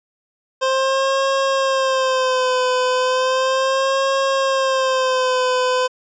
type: tone with vibrato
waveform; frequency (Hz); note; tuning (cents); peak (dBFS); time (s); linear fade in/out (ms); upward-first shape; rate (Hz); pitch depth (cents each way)
25% pulse; 523.3; C5; 0; -12; 0.61-5.88; 20; sine; 0.35; 59
effects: resampled to 16000 Hz